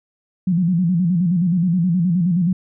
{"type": "tone with vibrato", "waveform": "sine", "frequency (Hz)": 175.6, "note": "F3", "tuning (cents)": 10, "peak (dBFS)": -14, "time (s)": [0.47, 2.53], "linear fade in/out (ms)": 5, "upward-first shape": "square", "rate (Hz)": 9.5, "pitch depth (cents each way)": 95, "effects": []}